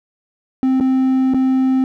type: tone with dropouts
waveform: triangle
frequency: 261.6 Hz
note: C4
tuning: in tune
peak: -10 dBFS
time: 0.63-1.84 s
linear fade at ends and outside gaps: 1 ms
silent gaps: 0.8-0.808 / 1.337-1.344 s
effects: none